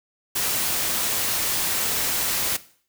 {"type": "noise", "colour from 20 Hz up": "white", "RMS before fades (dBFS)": -24, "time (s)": [0.35, 2.57], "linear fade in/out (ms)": 10, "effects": ["noise-tail reverb RT60 0.5 s tail -17 dB re dry"]}